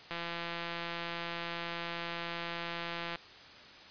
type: click train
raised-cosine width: 0.3 ms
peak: -22 dBFS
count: 519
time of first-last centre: 0.11-3.157 s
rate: 170 Hz
effects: white hiss -52 dBFS RMS until 3.9 s + resampled to 11025 Hz